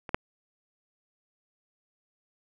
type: clicks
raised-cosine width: 0.5 ms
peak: -23 / -8 dBFS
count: 2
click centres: 0.092 / 0.145 s
effects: none